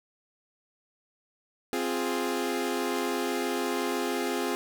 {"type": "chord", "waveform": "sawtooth", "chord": "F minor", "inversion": "second", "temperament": "equal", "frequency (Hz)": [261.6, 349.2, 415.3], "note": ["C4", "F4", "Ab4"], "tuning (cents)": [0, 0, 0], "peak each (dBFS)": -28, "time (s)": [1.73, 4.55], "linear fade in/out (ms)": 0, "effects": []}